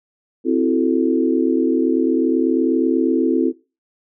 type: chord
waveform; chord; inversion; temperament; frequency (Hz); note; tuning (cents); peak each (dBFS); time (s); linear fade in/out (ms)
sine; F# half-diminished seventh; second; equal; 261.6 / 329.6 / 370 / 440; C4 / E4 / F#4 / A4; 0 / 0 / 0 / 0; -18 / -18 / -22 / -22; 0.44-3.53; 50
effects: noise-tail reverb RT60 0.3 s tail -21 dB re dry